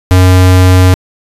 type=tone; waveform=square; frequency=92 Hz; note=F#2; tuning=9 cents flat; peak=-3 dBFS; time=0.11-0.94 s; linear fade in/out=0 ms; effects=resampled to 32000 Hz

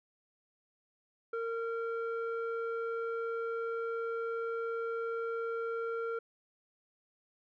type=tone with low-pass filter; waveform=square; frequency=459.3 Hz; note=A#4; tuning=26 cents flat; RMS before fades=-36 dBFS; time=1.33-6.19 s; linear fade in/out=5 ms; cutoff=1200 Hz; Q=2.7; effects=none

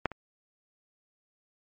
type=clicks; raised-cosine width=0.5 ms; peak=-10 / -24 dBFS; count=2; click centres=0.057 / 0.117 s; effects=MP3 32 kbps

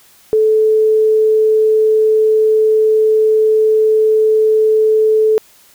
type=tone; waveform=sine; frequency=435 Hz; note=A4; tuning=20 cents flat; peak=-8 dBFS; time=0.33-5.38 s; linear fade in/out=0 ms; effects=white hiss -47 dBFS RMS until 5.74 s

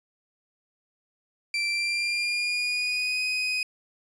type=tone with pitch glide; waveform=30% pulse; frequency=2349 to 2503 Hz; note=D7 to D#7; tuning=0 to +10 cents; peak=-22 dBFS; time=1.54-3.63 s; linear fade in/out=2 ms; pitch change=+110 cents; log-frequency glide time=1.68-3.22 s; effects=resampled to 22050 Hz

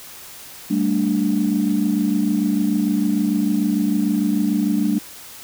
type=chord; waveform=sine; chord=G suspended second; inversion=none; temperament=equal with one note detuned; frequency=196 / 222.7 / 293.7 Hz; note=G3 / A3 / D4; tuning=0 / +21 / 0 cents; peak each=-20 dBFS; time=0.7-4.99 s; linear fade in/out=10 ms; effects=tanh soft clip ceiling -8 dBFS + white hiss -39 dBFS RMS until 5.43 s

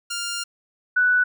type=tone pair in turn; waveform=10% pulse / sine; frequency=1400 / 1484.2 Hz; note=F6 / F#6; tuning=+4 / +5 cents; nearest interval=minor second; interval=101 cents; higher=second; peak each=-18 / -15 dBFS; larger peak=second; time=0.1-0.44 / 0.96-1.24 s; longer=first; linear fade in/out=10 ms; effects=none

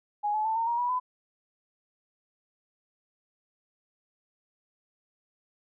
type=tone with pitch steps; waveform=sine; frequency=830.6 / 857.4 / 885.1 / 913.7 / 943.1 / 973.6 / 1005 Hz; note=G#5 / A5 / A5 / A#5 / A#5 / B5 / B5; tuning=0 / -45 / +10 / -35 / +20 / -25 / +30 cents; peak=-25 dBFS; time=0.23-1 s; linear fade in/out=20 ms; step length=110 ms; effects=none

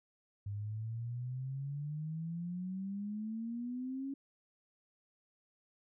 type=exponential sweep; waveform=sine; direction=up; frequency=100 to 277.2 Hz; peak=-37 dBFS; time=0.46-4.14 s; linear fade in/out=5 ms; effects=none

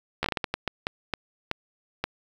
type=slowing click train; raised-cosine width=0.3 ms; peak=-10 dBFS; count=13; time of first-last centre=0.23-2.04 s; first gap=13 ms; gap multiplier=1.4; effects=7-bit

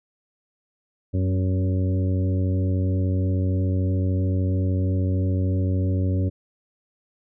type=harmonic tone with a mistuned harmonic; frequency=93.4 Hz; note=F#2; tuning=17 cents sharp; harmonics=1 / 2 / 3 / 4 / 5 / 6; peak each=-20 / -30 / -29 / -36 / -38 / -37 dBFS; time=1.13-6.3 s; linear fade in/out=20 ms; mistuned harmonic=3; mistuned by=-19 cents; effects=none

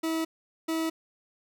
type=tone pair in turn; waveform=40% pulse; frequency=323.5 / 323.5 Hz; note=E4 / E4; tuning=-32 / -32 cents; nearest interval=unison; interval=0 cents; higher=neither; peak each=-26 dBFS; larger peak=neither; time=0.03-0.25 / 0.68-0.9 s; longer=neither; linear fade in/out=10 ms; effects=none

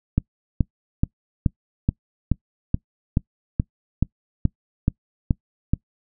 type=click train; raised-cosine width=5 ms; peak=-5 dBFS; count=14; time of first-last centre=0.18-5.736 s; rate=2.34 Hz; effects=noise-tail reverb RT60 0.1 s tail -24 dB re dry

